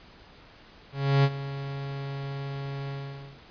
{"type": "tone with ADSR envelope", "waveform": "45% pulse", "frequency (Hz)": 138.59, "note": "C#3", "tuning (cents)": 0, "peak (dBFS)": -17, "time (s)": [0.92, 3.42], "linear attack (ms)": 320, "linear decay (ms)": 51, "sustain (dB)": -15, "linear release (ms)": 520, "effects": ["pink hiss -52 dBFS RMS until 3.5 s", "resampled to 11025 Hz"]}